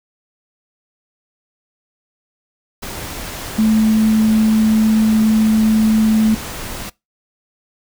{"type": "tone in noise", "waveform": "sine", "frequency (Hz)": 218.4, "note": "A3", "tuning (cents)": -13, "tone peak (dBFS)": -10, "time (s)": [3.58, 6.35], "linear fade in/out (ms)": 10, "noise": "pink", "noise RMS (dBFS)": -28, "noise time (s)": [2.82, 6.9], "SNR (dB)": 15, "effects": ["noise-tail reverb RT60 0.2 s tail -22 dB re dry"]}